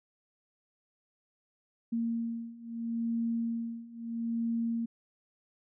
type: beating tone pair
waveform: sine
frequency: 230.5 / 231.26 Hz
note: A#3 / A#3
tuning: -19 / -14 cents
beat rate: 0.76 Hz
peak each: -35 / -33 dBFS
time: 1.92-4.86 s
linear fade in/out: 10 ms
effects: none